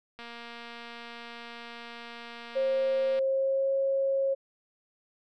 click train, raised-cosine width 0.3 ms, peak -28 dBFS, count 706, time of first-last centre 0.19-3.19 s, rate 235 Hz
sine tone with pitch glide, 534 to 543 Hz, C5 to C#5, +35 to -36 cents, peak -24 dBFS, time 2.55-4.35 s, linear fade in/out 20 ms, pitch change +29 cents, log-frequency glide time 3.19-3.72 s
effects none

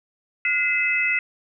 sine tone cluster, 1434 / 2049 / 2592 Hz, F6 / C7 / E7, +45 / -37 / -30 cents, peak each -29 / -21 / -23 dBFS, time 0.45-1.19 s, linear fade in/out 2 ms, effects none

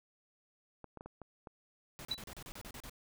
clicks, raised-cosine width 1 ms, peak -33 dBFS, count 6, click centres 0.843 / 0.973 / 1.009 / 1.06 / 1.217 / 1.472 s
pink noise bursts, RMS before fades -48 dBFS, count 10, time 1.99-2.896 s, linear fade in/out 0 ms, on 60 ms, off 34 ms
sine tone with exponential decay, 3951 Hz, B7, in tune, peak -29 dBFS, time 2.11-2.21 s, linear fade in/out 5 ms, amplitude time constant 20 ms
effects none

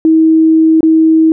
sine tone with dropouts, 320.1 Hz, D#4, 49 cents sharp, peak -4 dBFS, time 0.05-1.32 s, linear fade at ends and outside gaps 1 ms, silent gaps 0.807-0.83 s, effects none

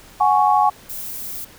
sine chord, F# suspended second, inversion none, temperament just, 740 / 832.5 / 1110 Hz, F#5 / G#5 / C#6, 0 / +4 / +2 cents, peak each -18 / -15 / -18 dBFS, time 0.2-0.7 s, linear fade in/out 10 ms
violet noise, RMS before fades -30 dBFS, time 0.89-1.45 s, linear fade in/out 10 ms
effects pink hiss -45 dBFS RMS until 1.58 s

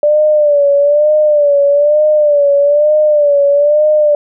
sine tone with vibrato, 587.3 Hz, D5, in tune, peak -6 dBFS, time 0.03-4.15 s, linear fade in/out 2 ms, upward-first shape sine, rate 1.1 Hz, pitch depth 66 cents each way, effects none

